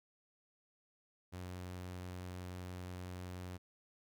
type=tone; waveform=sawtooth; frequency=90.6 Hz; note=F#2; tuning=36 cents flat; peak=-40 dBFS; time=1.32-3.58 s; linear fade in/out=20 ms; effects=none